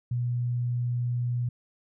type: tone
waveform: sine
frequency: 121.7 Hz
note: B2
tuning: 25 cents flat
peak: -25 dBFS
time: 0.11-1.49 s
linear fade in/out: 5 ms
effects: none